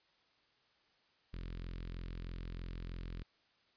sawtooth tone with notch filter, 43.15 Hz, F1, 20 cents flat, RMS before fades -44 dBFS, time 1.33-3.23 s, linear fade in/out 10 ms, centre 760 Hz, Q 0.67, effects white hiss -72 dBFS RMS until 3.76 s + resampled to 11025 Hz

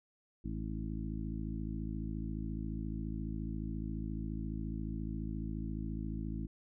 harmonic tone with a mistuned harmonic, 54.4 Hz, A1, 19 cents flat, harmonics 1 / 2 / 3 / 4 / 5 / 6, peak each -40 / -44 / -43 / -43 / -47 / -47 dBFS, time 0.44-6.47 s, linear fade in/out 10 ms, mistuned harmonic 6, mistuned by -22 cents, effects none

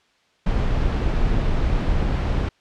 brown noise, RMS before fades -20 dBFS, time 0.46-2.49 s, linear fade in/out 5 ms, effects white hiss -61 dBFS RMS until 2.6 s + low-pass 4000 Hz 12 dB/octave

